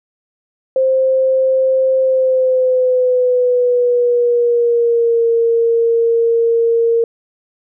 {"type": "tone with pitch glide", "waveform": "sine", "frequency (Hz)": [525, 462.3], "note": ["C5", "A#4"], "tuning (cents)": [6, -14], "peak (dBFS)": -10, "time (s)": [0.76, 7.04], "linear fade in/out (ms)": 2, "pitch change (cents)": -220, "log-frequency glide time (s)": [2, 5.25], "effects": []}